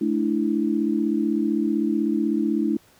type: chord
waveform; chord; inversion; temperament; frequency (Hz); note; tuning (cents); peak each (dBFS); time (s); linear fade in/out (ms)
sine; A suspended fourth; none; equal with one note detuned; 217 / 293.7 / 329.6; A3 / D4 / E4; -24 / 0 / 0; -24; 0.01-2.77; 5
effects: pink hiss -56 dBFS RMS until 2.99 s + high-pass 60 Hz 12 dB/octave